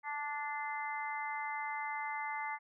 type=harmonic tone with a mistuned harmonic; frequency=291.9 Hz; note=D4; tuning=10 cents flat; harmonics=3 / 4 / 5 / 6 / 7; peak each=-39 / -45 / -50 / -47 / -41 dBFS; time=0.03-2.59 s; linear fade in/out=50 ms; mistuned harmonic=7; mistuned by=+18 cents; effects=none